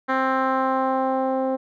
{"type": "tone with low-pass filter sweep", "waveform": "10% pulse", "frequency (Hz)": 263.3, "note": "C4", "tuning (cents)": 11, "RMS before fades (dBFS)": -22, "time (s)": [0.08, 1.57], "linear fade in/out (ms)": 20, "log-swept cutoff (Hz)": [1800, 550], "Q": 1.5, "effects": []}